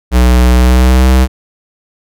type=tone with pitch glide; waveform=square; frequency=61.74 to 64.32 Hz; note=B1 to C2; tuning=0 to -29 cents; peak=-5 dBFS; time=0.11-1.28 s; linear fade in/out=50 ms; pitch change=+71 cents; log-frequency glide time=0.53-1.07 s; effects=none